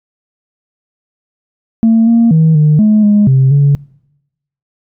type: tone with pitch steps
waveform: sine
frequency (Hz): 225.8 / 231.6 / 159.8 / 151.6 / 213.5 / 207.3 / 132.8 / 142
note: A3 / A#3 / D#3 / D#3 / G#3 / G#3 / C3 / C#3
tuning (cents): +45 / -11 / +47 / -45 / +48 / -3 / +26 / +42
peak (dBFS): -3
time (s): 1.83-3.75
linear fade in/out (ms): 0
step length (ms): 240
effects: noise-tail reverb RT60 0.9 s tail -25 dB re dry + tanh soft clip ceiling -2 dBFS